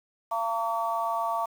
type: harmonic tone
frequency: 227.7 Hz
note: A#3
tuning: 40 cents flat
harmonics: 3 / 4 / 5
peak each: -30 / -30 / -30 dBFS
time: 0.31-1.46 s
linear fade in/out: 10 ms
effects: 8-bit